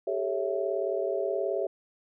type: chord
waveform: sine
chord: A dominant seventh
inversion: third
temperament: equal with one note detuned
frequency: 392 / 430.7 / 554.4 / 659.3 Hz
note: G4 / A4 / C#5 / E5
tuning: 0 / -37 / 0 / 0 cents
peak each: -31 / -34 / -32 / -32 dBFS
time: 0.07-1.67 s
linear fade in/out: 5 ms
effects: none